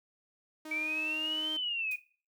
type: tone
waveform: sawtooth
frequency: 311.1 Hz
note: D#4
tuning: in tune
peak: -38 dBFS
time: 0.65-1.57 s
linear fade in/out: 5 ms
type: linear two-way sweep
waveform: sine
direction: up then down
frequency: 2288 to 3136 to 2440 Hz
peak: -31 dBFS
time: 0.71-1.96 s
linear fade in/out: 5 ms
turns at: 1.53 s
type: noise with exponential decay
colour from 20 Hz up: blue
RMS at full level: -43 dBFS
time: 1.91-2.02 s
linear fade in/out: 5 ms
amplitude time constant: 22 ms
effects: noise-tail reverb RT60 0.4 s tail -19 dB re dry